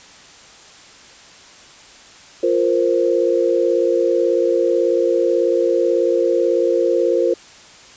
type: chord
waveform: sine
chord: F suspended fourth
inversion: none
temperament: just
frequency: 349.2 / 465.6 / 523.8 Hz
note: F4 / Bb4 / C5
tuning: 0 / -2 / +2 cents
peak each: -18 dBFS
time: 2.43-7.34 s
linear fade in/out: 5 ms
effects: white hiss -43 dBFS RMS until 7.96 s + resampled to 16000 Hz